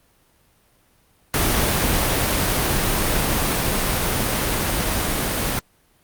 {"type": "noise with level ramp", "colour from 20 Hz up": "pink", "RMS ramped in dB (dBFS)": [-19, -22], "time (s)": [1.34, 5.59], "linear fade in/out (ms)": 0, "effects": ["pink hiss -59 dBFS RMS until 6.03 s", "Opus 32 kbps"]}